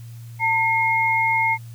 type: tone pair together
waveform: sine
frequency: 901.9 / 2145 Hz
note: A5 / C7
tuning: +43 / +42 cents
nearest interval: octave + minor third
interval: 1499 cents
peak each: -20 / -19 dBFS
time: 0.39-1.58 s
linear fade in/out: 50 ms
effects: added 116 Hz sine -35 dBFS peak until 1.74 s + white hiss -53 dBFS RMS until 1.74 s